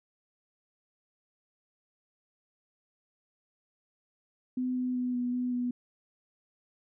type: tone with pitch steps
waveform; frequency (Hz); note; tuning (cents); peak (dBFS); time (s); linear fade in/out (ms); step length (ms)
sine; 253.1 / 251.7 / 249.1 / 245.5 / 248.7 / 245.6; B3 / B3 / B3 / B3 / B3 / B3; +43 / +33 / +15 / -10 / +12 / -9; -28; 4.57-5.71; 5; 190
effects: none